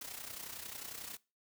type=noise with amplitude modulation; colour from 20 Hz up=white; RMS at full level=-43 dBFS; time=0.01-1.17 s; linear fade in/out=5 ms; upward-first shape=sine; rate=31.1 Hz; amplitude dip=65%; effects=noise-tail reverb RT60 0.3 s tail -22 dB re dry